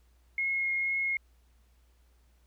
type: tone with vibrato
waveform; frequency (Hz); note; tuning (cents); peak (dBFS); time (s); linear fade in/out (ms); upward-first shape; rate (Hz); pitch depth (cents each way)
sine; 2157; C#7; -48; -27; 0.38-1.17; 2; triangle; 2.1; 10
effects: added 60 Hz sine -61 dBFS peak until 2.46 s + pink hiss -72 dBFS RMS until 2.46 s